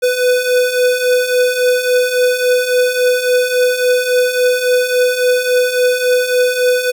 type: beating tone pair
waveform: square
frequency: 495.8 / 499.4 Hz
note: B4 / B4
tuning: +7 / +19 cents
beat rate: 3.6 Hz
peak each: -18 / -13 dBFS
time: 0.02-6.92 s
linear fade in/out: 20 ms
effects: none